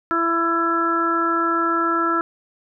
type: harmonic tone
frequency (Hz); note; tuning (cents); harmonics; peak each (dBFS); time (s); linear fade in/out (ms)
334.1; E4; +23; 1 / 2 / 3 / 4 / 5; -23 / -31 / -29 / -19 / -29; 0.11-2.21; 0
effects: none